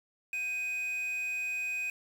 triangle tone with quantisation, 2500 Hz, D#7, 8 cents sharp, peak -30 dBFS, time 0.33-1.9 s, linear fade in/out 2 ms, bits 8, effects none

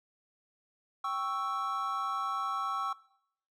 triangle chord, C# diminished, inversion second, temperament equal, 784 / 1108.7 / 1318.5 Hz, G5 / C#6 / E6, 0 / 0 / 0 cents, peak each -38 / -32 / -33 dBFS, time 1.04-2.93 s, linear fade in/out 5 ms, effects noise-tail reverb RT60 0.7 s tail -20 dB re dry

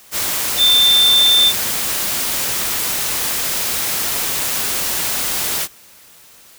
sine tone in noise, 3563 Hz, A7, 21 cents sharp, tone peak -9 dBFS, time 0.57-1.53 s, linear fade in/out 50 ms, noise white, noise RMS -20 dBFS, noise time 0.11-5.68 s, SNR +8 dB, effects white hiss -45 dBFS RMS until 6.58 s

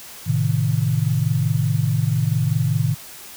sine chord, A diminished, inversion none, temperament equal, 110 / 130.81 / 155.56 Hz, A2 / C3 / Eb3, 0 / 0 / 0 cents, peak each -21 dBFS, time 0.26-2.95 s, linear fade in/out 20 ms, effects white hiss -39 dBFS RMS until 3.36 s

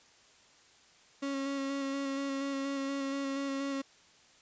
35% pulse tone with vibrato, 275 Hz, C#4, 14 cents flat, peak -31 dBFS, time 1.22-3.82 s, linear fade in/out 10 ms, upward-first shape square, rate 4.2 Hz, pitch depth 15 cents each way, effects white hiss -61 dBFS RMS until 4.41 s + resampled to 16000 Hz

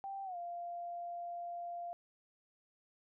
sine tone with pitch glide, 784 to 694.4 Hz, G5 to F5, 0 to -10 cents, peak -40 dBFS, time 0.04-1.93 s, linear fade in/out 0 ms, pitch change -210 cents, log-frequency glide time 0.24-0.37 s, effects none

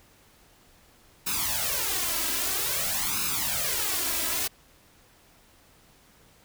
white noise with flanger, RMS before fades -28 dBFS, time 1.26-4.48 s, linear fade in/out 10 ms, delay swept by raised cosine 0.77 to 3.07 ms, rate 0.51 Hz, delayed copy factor +0.85, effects pink hiss -58 dBFS RMS until 6.44 s

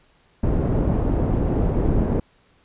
pink low-pass noise, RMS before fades -20 dBFS, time 0.43-2.2 s, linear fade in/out 5 ms, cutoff 450 Hz, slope 12 dB/octave, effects pink hiss -59 dBFS RMS until 2.64 s + resampled to 8000 Hz

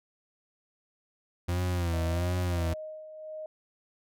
40% pulse tone with vibrato, 86.4 Hz, F2, 18 cents flat, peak -26 dBFS, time 1.48-2.74 s, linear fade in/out 10 ms, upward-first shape sine, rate 1.4 Hz, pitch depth 80 cents each way
sine tone with tremolo, 622.3 Hz, D#5, in tune, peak -36 dBFS, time 1.93-3.46 s, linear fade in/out 2 ms, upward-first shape sine, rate 1.5 Hz, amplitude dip 55%
effects none

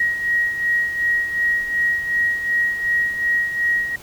sine beating tone pair, 1894 / 1896.7 Hz, A#6 / A#6, +27 / +29 cents, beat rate 2.7 Hz, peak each -18 / -25 dBFS, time 0-3.96 s, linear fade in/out 5 ms, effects pink hiss -42 dBFS RMS until 4.02 s

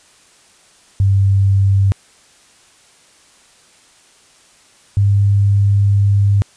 sine tone pair in turn, 98 / 100.46 Hz, G2 / G2, 0 / +43 cents, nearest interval unison, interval 43 cents, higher second, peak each -9 dBFS, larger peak neither, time 1-1.92 / 4.97-6.42 s, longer second, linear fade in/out 0 ms, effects white hiss -49 dBFS RMS until 6.56 s + resampled to 22050 Hz

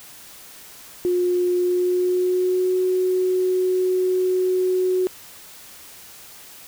sine tone with pitch glide, 357.5 to 368.8 Hz, F4 to F#4, +41 to -6 cents, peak -17 dBFS, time 1.05-5.07 s, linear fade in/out 0 ms, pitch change +53 cents, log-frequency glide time 1.6-2.76 s, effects white hiss -43 dBFS RMS until 6.67 s

